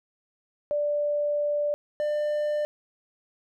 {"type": "tone pair in turn", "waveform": ["sine", "triangle"], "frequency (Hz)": [587.3, 596.5], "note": ["D5", "D5"], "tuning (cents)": [0, 27], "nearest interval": "unison", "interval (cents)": 27, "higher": "second", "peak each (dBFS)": [-23, -22], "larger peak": "second", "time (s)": [[0.71, 1.74], [2, 2.65]], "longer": "first", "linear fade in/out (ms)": 0, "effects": []}